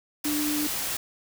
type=tone in noise; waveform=sine; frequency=297.9 Hz; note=D4; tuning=25 cents sharp; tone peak=-26 dBFS; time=0.25-0.67 s; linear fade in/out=5 ms; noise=white; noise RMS=-30 dBFS; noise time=0.24-0.97 s; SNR=+1 dB; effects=none